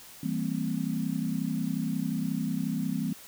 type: chord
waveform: sine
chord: C dominant seventh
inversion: first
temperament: equal with one note detuned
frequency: 164.81 / 196 / 227.1 / 261.6 Hz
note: E3 / G3 / Bb3 / C4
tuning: 0 / 0 / -45 / 0 cents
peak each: -33 dBFS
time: 0.23-3.13 s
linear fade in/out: 5 ms
effects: white hiss -49 dBFS RMS until 3.27 s